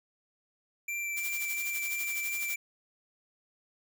square tone with vibrato, 2349 Hz, D7, in tune, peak -33 dBFS, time 0.88-2.56 s, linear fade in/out 5 ms, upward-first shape sine, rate 2.9 Hz, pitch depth 9 cents each way
blue noise with tremolo, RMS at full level -36 dBFS, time 1.16-2.56 s, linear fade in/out 20 ms, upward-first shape sine, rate 12 Hz, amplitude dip 70%
effects none

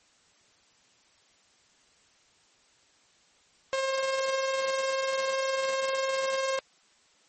sawtooth tone with tremolo, 534 Hz, C5, 35 cents sharp, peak -21 dBFS, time 3.73-6.59 s, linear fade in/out 0 ms, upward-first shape sine, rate 20 Hz, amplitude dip 35%, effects white hiss -63 dBFS RMS until 7.28 s + MP3 32 kbps

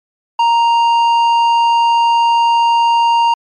sine tone with tanh clipping, 932.3 Hz, A#5, in tune, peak -10 dBFS, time 0.39-3.34 s, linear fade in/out 5 ms, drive 9 dB, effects MP3 96 kbps

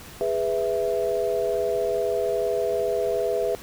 sine chord, E major, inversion first, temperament just, 412 / 494.4 / 659.3 Hz, G#4 / B4 / E5, -14 / +2 / 0 cents, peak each -26 dBFS, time 0.21-3.55 s, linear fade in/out 0 ms, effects pink hiss -43 dBFS RMS until 3.62 s

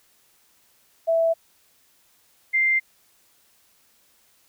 sine tone pair in turn, 659.3 / 2093 Hz, E5 / C7, 0 / 0 cents, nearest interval octave + minor sixth, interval 2000 cents, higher second, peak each -17 / -17 dBFS, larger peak neither, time 1.07-1.34 / 2.53-2.8 s, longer neither, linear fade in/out 20 ms, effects white hiss -61 dBFS RMS until 4.48 s

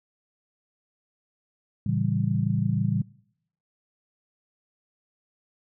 sine chord, A dominant seventh, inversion none, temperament equal with one note detuned, 112.31 / 138.59 / 164.81 / 196 Hz, A2 / C#3 / E3 / G3, +36 / 0 / 0 / 0 cents, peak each -27 / -27 / -29 / -28 dBFS, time 1.86-3.02 s, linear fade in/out 5 ms, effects noise-tail reverb RT60 0.7 s tail -22 dB re dry

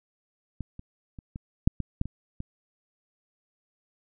clicks, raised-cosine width 5 ms, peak -21 / -28 / -29 / -24 / -6 / -17 / -13 / -23 / -22 dBFS, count 9, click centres 0.607 / 0.794 / 1.188 / 1.359 / 1.675 / 1.803 / 2.014 / 2.056 / 2.404 s, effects none

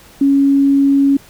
sine tone, 277.4 Hz, C#4, 1 cent sharp, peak -8 dBFS, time 0.21-1.17 s, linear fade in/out 5 ms, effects pink hiss -43 dBFS RMS until 1.29 s

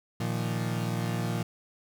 35% pulse chord, Bb suspended fourth, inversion none, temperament equal, 116.54 / 155.56 / 174.61 Hz, Bb2 / Eb3 / F3, 0 / 0 / 0 cents, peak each -29 / -35 / -31 dBFS, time 0.2-1.43 s, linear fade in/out 5 ms, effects none

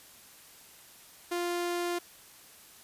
sawtooth tone, 349.2 Hz, F4, in tune, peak -26 dBFS, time 1.31-1.99 s, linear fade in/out 10 ms, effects white hiss -54 dBFS RMS until 2.83 s + resampled to 32000 Hz

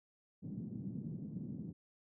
white band-pass noise, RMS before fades -44 dBFS, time 0.42-1.73 s, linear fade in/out 20 ms, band 130 to 220 Hz, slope 24 dB/octave, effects none

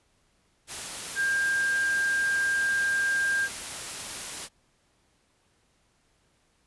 sine tone in noise, 1600 Hz, G6, 35 cents sharp, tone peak -23 dBFS, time 1.15-3.49 s, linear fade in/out 50 ms, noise white, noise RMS -36 dBFS, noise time 0.67-4.49 s, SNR +10 dB, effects pink hiss -68 dBFS RMS until 6.66 s + resampled to 24000 Hz

